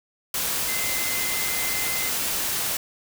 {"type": "tone in noise", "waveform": "sine", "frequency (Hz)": 2065, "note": "C7", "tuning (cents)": -23, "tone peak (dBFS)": -31, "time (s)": [0.68, 2.09], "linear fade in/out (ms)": 2, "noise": "white", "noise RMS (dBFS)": -26, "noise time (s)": [0.34, 2.77], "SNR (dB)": -8, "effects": []}